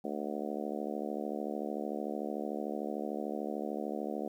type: harmonic tone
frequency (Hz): 73.42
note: D2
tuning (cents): 0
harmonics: 3 / 4 / 5 / 6 / 7 / 8 / 9 / 10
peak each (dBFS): -40 / -41 / -42 / -43 / -43 / -44 / -45 / -45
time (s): 0.04-4.28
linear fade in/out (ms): 5
effects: 11-bit